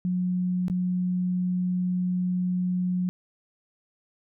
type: tone with dropouts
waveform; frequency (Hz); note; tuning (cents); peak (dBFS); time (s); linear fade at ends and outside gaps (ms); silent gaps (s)
sine; 181; F#3; -38; -23; 0.05-3.09; 0; 0.682-0.699
effects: none